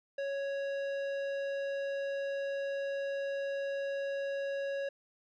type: tone with tanh clipping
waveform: triangle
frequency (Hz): 554.4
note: C#5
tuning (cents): 0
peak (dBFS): -35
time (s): 0.18-4.89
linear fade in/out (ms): 5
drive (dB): 17
effects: none